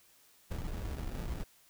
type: noise with sample-and-hold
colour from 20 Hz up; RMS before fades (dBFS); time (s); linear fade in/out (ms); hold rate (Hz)
brown; -38; 0.5-1.44; 10; 1050
effects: white hiss -64 dBFS RMS until 1.69 s